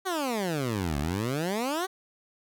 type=exponential two-way sweep; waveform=15% pulse; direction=down then up; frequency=392 to 69.1 to 392 Hz; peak=-21 dBFS; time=0.05-1.87 s; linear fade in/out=20 ms; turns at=0.98 s; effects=none